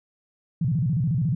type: tone with vibrato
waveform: sine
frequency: 142.1 Hz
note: C#3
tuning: 43 cents sharp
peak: -20 dBFS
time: 0.61-1.35 s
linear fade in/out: 5 ms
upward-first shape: square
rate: 14 Hz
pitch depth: 270 cents each way
effects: none